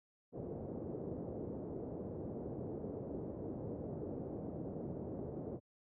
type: low-pass noise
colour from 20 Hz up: white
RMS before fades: -43 dBFS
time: 0.32-5.6 s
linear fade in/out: 50 ms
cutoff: 490 Hz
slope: 24 dB/octave
effects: high-pass 80 Hz 12 dB/octave